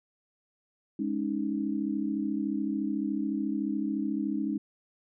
sine chord, Ab suspended fourth, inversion none, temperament equal, 207.7 / 277.2 / 311.1 Hz, Ab3 / Db4 / Eb4, 0 / 0 / 0 cents, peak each -32 dBFS, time 0.99-4.58 s, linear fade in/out 5 ms, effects none

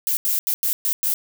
violet noise bursts at uneven times, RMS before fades -21 dBFS, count 6, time 0.07-0.17 / 0.25-0.39 / 0.47-0.54 / 0.63-0.73 / 0.85-0.93 / 1.03-1.14 s, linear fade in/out 0 ms, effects none

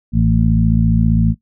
harmonic tone with a mistuned harmonic, 55 Hz, A1, in tune, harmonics 1 / 2 / 3 / 4, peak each -16 / -16 / -16 / -16 dBFS, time 0.12-1.35 s, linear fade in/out 50 ms, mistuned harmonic 4, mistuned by +25 cents, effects noise-tail reverb RT60 0.1 s tail -18 dB re dry

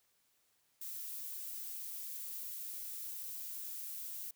violet noise, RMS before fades -44 dBFS, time 0.81-4.31 s, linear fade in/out 5 ms, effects white hiss -75 dBFS RMS until 4.35 s

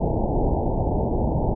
pink low-pass noise, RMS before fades -22 dBFS, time 0-1.55 s, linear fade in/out 20 ms, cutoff 900 Hz, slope 96 dB/octave, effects none

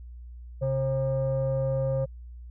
sine tone pair together, 133.8 / 535.2 Hz, C3 / C5, +39 / +39 cents, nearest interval 2 octaves, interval 2400 cents, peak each -25 dBFS, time 0.61-2.06 s, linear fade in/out 20 ms, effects tanh soft clip ceiling -20 dBFS + added 60 Hz sine -40 dBFS peak until 2.5 s

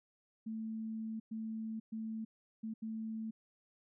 sine tone bursts at uneven times, 221.3 Hz, A3, 10 cents sharp, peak -38 dBFS, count 5, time 0.46-1.2 / 1.31-1.8 / 1.92-2.25 / 2.63-2.74 / 2.82-3.31 s, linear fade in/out 10 ms, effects none

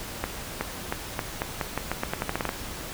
accelerating click train, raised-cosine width 0.5 ms, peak -11 dBFS, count 16, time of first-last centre 0.24-2.491 s, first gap 370 ms, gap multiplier 0.85, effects pink hiss -37 dBFS RMS until 2.93 s

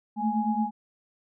sine tone cluster, 215.2 / 224.1 / 833 Hz, A3 / A3 / G#5, -38 / +32 / +5 cents, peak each -28 dBFS, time 0.16-0.71 s, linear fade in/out 50 ms, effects none

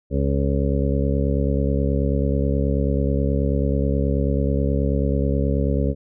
harmonic tone, 69.3 Hz, C#2, in tune, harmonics 1 / 2 / 3 / 4 / 6 / 7 / 8, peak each -21 / -24 / -26 / -27 / -29 / -29 / -30 dBFS, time 0.1-5.95 s, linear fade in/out 50 ms, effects none

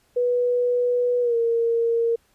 sine tone with pitch glide, 489.7 to 463.3 Hz, B4 to A#4, -15 to -11 cents, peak -18 dBFS, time 0.16-2.16 s, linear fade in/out 10 ms, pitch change -96 cents, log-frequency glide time 1.21-1.36 s, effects pink hiss -63 dBFS RMS until 2.34 s + resampled to 32000 Hz

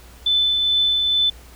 sine tone with tremolo, 3514 Hz, A7, 3 cents flat, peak -14 dBFS, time 0.26-1.3 s, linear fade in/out 5 ms, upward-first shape triangle, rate 2.3 Hz, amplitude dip 30%, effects added 60 Hz sine -42 dBFS peak until 1.55 s + pink hiss -47 dBFS RMS until 1.55 s

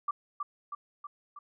sine tone with echo, 1169 Hz, D6, 8 cents flat, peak -27 dBFS, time 0.08-0.11 s, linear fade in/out 5 ms, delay 320 ms, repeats 4, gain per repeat -4 dB, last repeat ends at 1.39 s, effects none

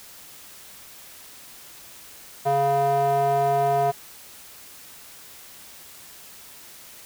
square tone with band-pass filter, 139.5 Hz, C#3, 11 cents sharp, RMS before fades -21 dBFS, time 2.45-3.92 s, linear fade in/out 20 ms, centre 670 Hz, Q 3.8, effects white hiss -45 dBFS RMS until 7.05 s

